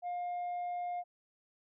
sine tone, 709 Hz, F5, 26 cents sharp, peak -32 dBFS, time 0.02-1.04 s, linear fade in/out 50 ms, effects tanh soft clip ceiling -34 dBFS

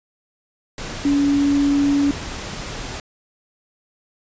sine tone in noise, 283.8 Hz, C#4, 41 cents sharp, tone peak -14 dBFS, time 1.05-2.11 s, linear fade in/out 2 ms, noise pink, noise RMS -30 dBFS, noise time 0.78-3 s, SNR +13 dB, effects resampled to 16000 Hz

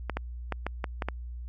clicks, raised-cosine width 0.5 ms, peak -15 dBFS, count 7, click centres 0.097 / 0.17 / 0.523 / 0.666 / 0.842 / 1.022 / 1.086 s, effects added 60 Hz sine -36 dBFS peak until 1.48 s

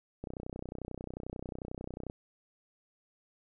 click train, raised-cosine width 2 ms, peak -26 dBFS, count 59, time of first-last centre 0.24-2.099 s, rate 31.2 Hz, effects none

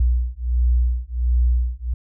sine beating tone pair, 60 / 61.4 Hz, B1 / B1, -49 / -9 cents, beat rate 1.4 Hz, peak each -19 dBFS, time 0-1.94 s, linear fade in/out 5 ms, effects none

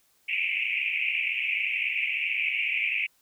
pink band-pass noise, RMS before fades -28 dBFS, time 0.28-3.07 s, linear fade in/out 10 ms, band 2200 to 2700 Hz, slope 96 dB/octave, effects white hiss -66 dBFS RMS until 3.21 s

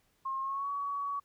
sine tone with pitch glide, 1071 to 1128.8 Hz, C6 to C#6, +40 to +31 cents, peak -32 dBFS, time 0.25-1.2 s, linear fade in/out 10 ms, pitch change +91 cents, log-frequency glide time 0.42-0.69 s, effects pink hiss -72 dBFS RMS until 1.24 s

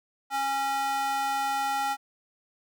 square tone with high-pass filter, 274.1 Hz, C#4, 19 cents flat, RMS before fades -28 dBFS, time 0.3-1.97 s, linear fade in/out 50 ms, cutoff 970 Hz, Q 7.7, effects none

